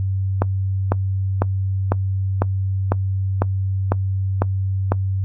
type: click train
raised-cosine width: 1 ms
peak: -3 dBFS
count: 10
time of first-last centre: 0.42-4.92 s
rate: 2 Hz
effects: noise-tail reverb RT60 0.1 s tail -21 dB re dry + added 96 Hz sine -18 dBFS peak until 5.24 s